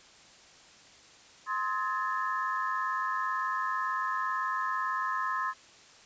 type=tone cluster; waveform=sine; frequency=1046 / 1273 / 1687 / 1785 Hz; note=C6 / D#6 / G#6 / A6; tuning=-1 / +39 / +27 / +24 cents; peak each=-31 / -34 / -37 / -40 dBFS; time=1.46-5.54 s; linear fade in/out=50 ms; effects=white hiss -55 dBFS RMS until 6.05 s + resampled to 16000 Hz